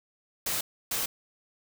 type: noise bursts at uneven times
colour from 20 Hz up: white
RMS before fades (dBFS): -30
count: 2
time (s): 0.46-0.61 / 0.91-1.06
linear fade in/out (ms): 5
effects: none